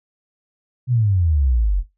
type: exponential sweep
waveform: sine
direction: down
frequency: 130.2 to 43.27 Hz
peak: -14 dBFS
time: 0.87-1.84 s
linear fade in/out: 50 ms
effects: noise-tail reverb RT60 0.2 s tail -18 dB re dry